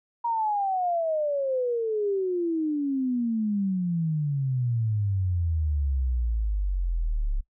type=exponential sweep; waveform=sine; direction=down; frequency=951 to 33.95 Hz; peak=-23 dBFS; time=0.24-7.41 s; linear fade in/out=10 ms; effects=noise-tail reverb RT60 0.1 s tail -19 dB re dry